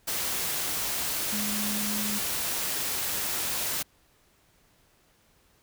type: tone in noise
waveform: sine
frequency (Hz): 209.2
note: G#3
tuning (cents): +13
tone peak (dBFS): -32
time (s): 1.32-2.19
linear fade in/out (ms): 10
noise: white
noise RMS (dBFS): -30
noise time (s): 0.07-3.83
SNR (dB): -5
effects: pink hiss -64 dBFS RMS until 5.62 s